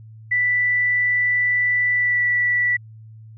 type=tone with pitch glide; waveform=sine; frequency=1975.5 to 1958.5 Hz; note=B6 to B6; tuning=0 to -15 cents; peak=-16 dBFS; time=0.31-2.77 s; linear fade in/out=10 ms; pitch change=-15 cents; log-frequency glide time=1.94-2.22 s; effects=added 110 Hz sine -39 dBFS peak until 3.37 s